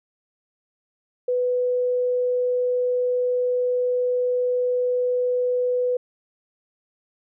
sine tone, 496.4 Hz, B4, 9 cents sharp, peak -19 dBFS, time 1.28-5.97 s, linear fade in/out 5 ms, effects none

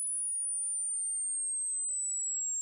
sine exponential sweep, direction down, 9956 to 7459 Hz, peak -31 dBFS, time 0-2.61 s, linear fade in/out 0 ms, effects none

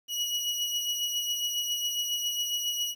30% pulse beating tone pair, 2913 / 2920.3 Hz, F#7 / F#7, -28 / -23 cents, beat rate 7.3 Hz, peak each -26 / -33 dBFS, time 0.08-2.95 s, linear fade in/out 50 ms, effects 10-bit

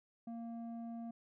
square tone with low-pass filter, 231.6 Hz, A#3, 11 cents flat, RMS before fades -45 dBFS, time 0.27-1.11 s, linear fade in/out 5 ms, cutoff 540 Hz, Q 2.7, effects none

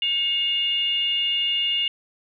sine tone with frequency modulation, 2835 Hz, F7, 25 cents sharp, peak -20 dBFS, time 0.02-1.88 s, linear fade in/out 2 ms, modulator 643 Hz, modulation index 0.46, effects none

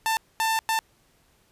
sawtooth tone bursts at uneven times, 891 Hz, A5, 22 cents sharp, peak -18 dBFS, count 3, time 0.06-0.17 / 0.4-0.59 / 0.69-0.79 s, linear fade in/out 0 ms, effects pink hiss -63 dBFS RMS until 1.51 s + resampled to 32000 Hz

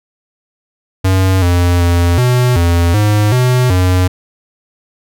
square tone with pitch steps, 94.4 / 87.9 / 86.6 / 124.4 / 85.7 / 105 / 125.8 / 91.4 Hz, F#2 / F2 / F2 / B2 / F2 / G#2 / B2 / F#2, +35 / +12 / -14 / +13 / -32 / +19 / +32 / -21 cents, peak -9 dBFS, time 1.04-4.08 s, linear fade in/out 10 ms, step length 380 ms, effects none

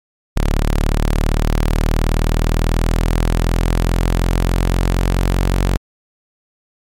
sawtooth linear sweep, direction up, 36.21 to 46.25 Hz, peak -9 dBFS, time 0.36-5.77 s, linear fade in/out 0 ms, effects MP3 64 kbps

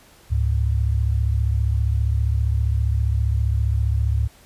sine tone pair together, 70.3 / 105.33 Hz, C#2 / G#2, +25 / +25 cents, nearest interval perfect fifth, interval 700 cents, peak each -19 / -21 dBFS, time 0.3-4.28 s, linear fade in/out 20 ms, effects pink hiss -51 dBFS RMS until 4.45 s + resampled to 32000 Hz

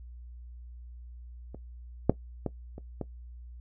clicks, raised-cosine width 2 ms, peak -28 / -6 / -16 / -28 / -19 dBFS, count 5, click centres 1.546 / 2.096 / 2.463 / 2.781 / 3.013 s, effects noise-tail reverb RT60 0.1 s tail -17 dB re dry + added 60 Hz sine -43 dBFS peak until 3.6 s

